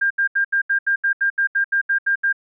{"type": "tone bursts", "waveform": "sine", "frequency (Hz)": 1600, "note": "G6", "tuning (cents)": 35, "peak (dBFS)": -15, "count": 14, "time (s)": [0.01, 2.328], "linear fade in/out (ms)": 10, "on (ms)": 95, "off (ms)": 76, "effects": []}